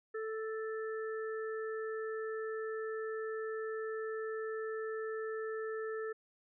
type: harmonic tone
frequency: 440 Hz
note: A4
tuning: in tune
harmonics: 1 / 3 / 4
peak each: -37 / -47 / -47 dBFS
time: 0.14-6.13 s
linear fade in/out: 10 ms
effects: none